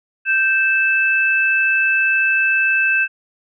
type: tone pair together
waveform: sine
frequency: 1563.2 / 2629 Hz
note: G6 / E7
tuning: -5 / -5 cents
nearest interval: major sixth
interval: 900 cents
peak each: -16 dBFS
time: 0.25-3.08 s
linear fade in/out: 50 ms
effects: none